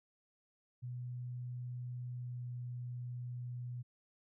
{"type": "tone with pitch glide", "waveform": "sine", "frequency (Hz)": [123.47, 122.76], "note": ["B2", "B2"], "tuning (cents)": [0, -10], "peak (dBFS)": -40, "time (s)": [0.82, 3.83], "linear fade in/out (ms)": 20, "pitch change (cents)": -10, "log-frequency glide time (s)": [2.14, 2.44], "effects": []}